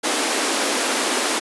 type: high-pass noise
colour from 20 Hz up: pink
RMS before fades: -21 dBFS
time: 0.03-1.4 s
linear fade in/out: 20 ms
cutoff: 250 Hz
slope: 48 dB/octave
effects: resampled to 24000 Hz